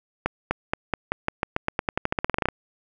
accelerating click train, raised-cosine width 0.5 ms, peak -7 dBFS, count 22, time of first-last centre 0.26-2.486 s, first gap 250 ms, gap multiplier 0.9, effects none

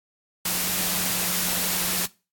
sine tone in noise, 180.7 Hz, F#3, 41 cents flat, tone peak -35 dBFS, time 0.45-2.06 s, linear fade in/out 5 ms, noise white, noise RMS -25 dBFS, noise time 0.45-2.06 s, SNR -13 dB, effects noise-tail reverb RT60 0.3 s tail -21 dB re dry + AAC 64 kbps

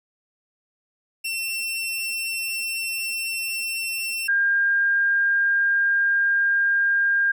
sawtooth / sine tone pair in turn, 2702 / 1606.6 Hz, E7 / G6, +42 / +42 cents, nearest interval major sixth, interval 900 cents, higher first, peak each -22 / -17 dBFS, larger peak second, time 1.24-4.28 / 4.28-7.32 s, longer neither, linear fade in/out 10 ms, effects none

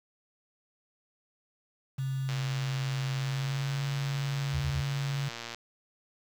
sine tone with pitch glide, 133.7 to 139.14 Hz, C3 to C#3, +38 to +7 cents, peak -29 dBFS, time 1.98-5.29 s, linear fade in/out 10 ms, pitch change +69 cents, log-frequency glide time 3.14-3.82 s
click train, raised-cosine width 0.2 ms, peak -21 dBFS, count 382, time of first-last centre 2.29-5.546 s, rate 117 Hz
sine tone bursts, 78.9 Hz, D#2, 25 cents sharp, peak -30 dBFS, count 3, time 4.53-4.819 s, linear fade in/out 20 ms, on 81 ms, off 23 ms
effects 8-bit

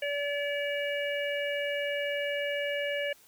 harmonic tone, 574 Hz, D5, 40 cents flat, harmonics 1 / 3 / 4 / 5, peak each -31 / -36 / -37 / -38 dBFS, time 0.02-3.13 s, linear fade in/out 5 ms, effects white hiss -59 dBFS RMS until 3.27 s

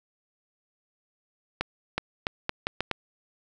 accelerating click train, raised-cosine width 0.3 ms, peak -10 dBFS, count 7, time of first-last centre 1.61-2.913 s, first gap 370 ms, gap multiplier 0.78, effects none

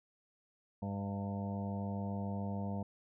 harmonic tone with a mistuned harmonic, 100.2 Hz, G2, 38 cents sharp, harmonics 1 / 2 / 3 / 4 / 5 / 6 / 7 / 8 / 9, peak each -40 / -38 / -53 / -55 / -49 / -51 / -48 / -57 / -50 dBFS, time 0.82-2.83 s, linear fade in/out 5 ms, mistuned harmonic 7, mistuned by -33 cents, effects none

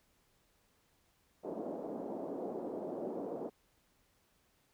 pink band-pass noise, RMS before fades -41 dBFS, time 1.43-3.5 s, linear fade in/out 20 ms, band 250 to 660 Hz, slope 24 dB/octave, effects pink hiss -73 dBFS RMS until 4.73 s

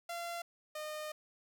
sawtooth tone pair in turn, 686 / 611.2 Hz, F5 / D#5, -31 / -31 cents, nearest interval major second, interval 200 cents, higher first, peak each -35 / -36 dBFS, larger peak first, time 0.09-0.42 / 0.75-1.12 s, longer second, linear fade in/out 5 ms, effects none

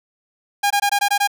sawtooth tone bursts, 811 Hz, G#5, 41 cents flat, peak -11 dBFS, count 7, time 0.63-1.275 s, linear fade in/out 10 ms, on 75 ms, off 20 ms, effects none

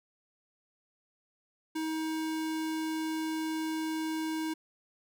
square tone, 317 Hz, D#4, 32 cents sharp, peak -32 dBFS, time 1.75-4.54 s, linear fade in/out 10 ms, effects none

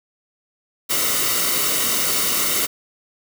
white noise with comb filter, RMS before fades -20 dBFS, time 0.89-2.67 s, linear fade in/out 20 ms, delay 1.2 ms, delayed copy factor -0.6, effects none

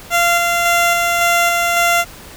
15% pulse tone with tremolo, 690 Hz, F5, 21 cents flat, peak -5 dBFS, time 0.1-2.05 s, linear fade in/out 50 ms, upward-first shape square, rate 1.8 Hz, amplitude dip 25%, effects pink hiss -37 dBFS RMS until 2.36 s

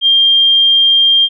sine tone, 3197 Hz, G7, 33 cents sharp, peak -6 dBFS, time 0.01-1.29 s, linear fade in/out 50 ms, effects none

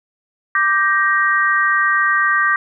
sine chord, G minor, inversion second, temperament just, 1176 / 1568 / 1881.6 Hz, D6 / G6 / Bb6, +2 / 0 / +16 cents, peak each -17 dBFS, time 0.55-2.56 s, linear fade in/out 2 ms, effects none

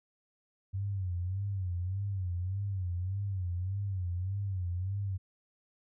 sine tone with vibrato, 94 Hz, F#2, 28 cents sharp, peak -31 dBFS, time 0.73-5.18 s, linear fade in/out 20 ms, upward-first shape sine, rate 1.7 Hz, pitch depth 120 cents each way, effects none

